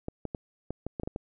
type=clicks; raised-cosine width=2 ms; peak=-20 dBFS; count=9; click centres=0.084 / 0.253 / 0.348 / 0.706 / 0.866 / 0.998 / 1.034 / 1.075 / 1.161 s; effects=none